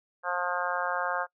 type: harmonic tone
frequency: 177.9 Hz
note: F3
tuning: 32 cents sharp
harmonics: 3 / 4 / 5 / 6 / 7 / 8 / 9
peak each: -35 / -35 / -35 / -35 / -35 / -35 / -35 dBFS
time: 0.23-1.27 s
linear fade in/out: 50 ms
effects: noise-tail reverb RT60 0.1 s tail -23 dB re dry